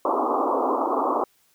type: band-pass noise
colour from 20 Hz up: white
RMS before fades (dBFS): -23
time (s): 0.05-1.24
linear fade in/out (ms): 2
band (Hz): 250 to 1200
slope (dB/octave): 96
effects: white hiss -63 dBFS RMS until 1.54 s